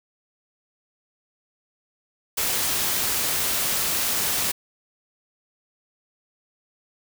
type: noise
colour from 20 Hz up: white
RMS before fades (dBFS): -24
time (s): 2.37-4.52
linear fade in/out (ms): 10
effects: none